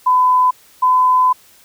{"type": "tone pair in turn", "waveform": "sine", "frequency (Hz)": [1007, 1012], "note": ["B5", "B5"], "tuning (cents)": [33, 42], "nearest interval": "unison", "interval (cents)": 9, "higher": "second", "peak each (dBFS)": [-9, -9], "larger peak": "neither", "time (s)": [[0.06, 0.51], [0.82, 1.33]], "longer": "second", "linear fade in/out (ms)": 10, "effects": ["white hiss -48 dBFS RMS until 1.64 s"]}